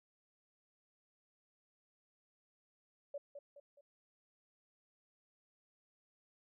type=tone with echo; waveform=sine; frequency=571 Hz; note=D5; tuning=49 cents flat; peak=-40 dBFS; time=3.14-3.18 s; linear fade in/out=5 ms; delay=210 ms; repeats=3; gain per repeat=-7 dB; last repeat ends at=3.81 s; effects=none